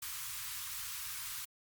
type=band-stop noise; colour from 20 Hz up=white; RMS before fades=-42 dBFS; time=0.02-1.45 s; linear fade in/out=5 ms; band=130 to 970 Hz; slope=48 dB/octave; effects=Opus 48 kbps